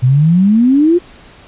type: exponential sweep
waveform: sine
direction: up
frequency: 121 to 361.4 Hz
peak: -6 dBFS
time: 0.02-0.99 s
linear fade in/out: 20 ms
effects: pink hiss -40 dBFS RMS until 1.47 s + resampled to 8000 Hz